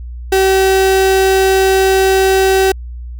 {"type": "tone", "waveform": "35% pulse", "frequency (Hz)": 382.9, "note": "G4", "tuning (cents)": -41, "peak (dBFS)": -7, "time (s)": [0.32, 2.72], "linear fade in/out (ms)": 5, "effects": ["added 60 Hz sine -24 dBFS peak until 3.19 s"]}